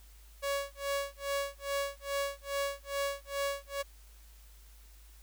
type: tone with tremolo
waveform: sawtooth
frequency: 560 Hz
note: C#5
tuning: 18 cents sharp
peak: -26 dBFS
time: 0.42-3.83 s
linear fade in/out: 20 ms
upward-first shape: sine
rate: 2.4 Hz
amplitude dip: 100%
effects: added 52 Hz sine -53 dBFS peak until 5.22 s + white hiss -62 dBFS RMS until 5.22 s